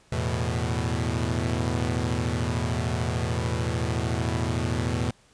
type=chord; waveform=sawtooth; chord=E suspended fourth; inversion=none; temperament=equal; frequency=82.41 / 110 / 123.47 Hz; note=E2 / A2 / B2; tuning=0 / 0 / 0 cents; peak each=-25 dBFS; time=0.12-5.11 s; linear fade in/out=5 ms; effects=pink hiss -59 dBFS RMS until 5.33 s + resampled to 22050 Hz